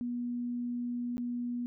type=tone with dropouts; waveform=sine; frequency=242.2 Hz; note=B3; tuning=34 cents flat; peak=-32 dBFS; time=0.01-1.66 s; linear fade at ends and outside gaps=0 ms; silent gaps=1.17-1.18 s; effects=none